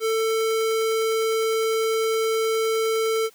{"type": "tone", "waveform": "square", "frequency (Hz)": 445.1, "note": "A4", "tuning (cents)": 20, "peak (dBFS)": -21, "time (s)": [0, 3.3], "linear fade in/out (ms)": 50, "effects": ["white hiss -55 dBFS RMS until 3.34 s"]}